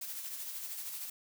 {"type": "noise with tremolo", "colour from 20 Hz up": "blue", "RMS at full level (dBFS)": -40, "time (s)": [0.01, 1.1], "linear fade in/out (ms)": 5, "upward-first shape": "sine", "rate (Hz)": 13, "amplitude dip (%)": 40, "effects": []}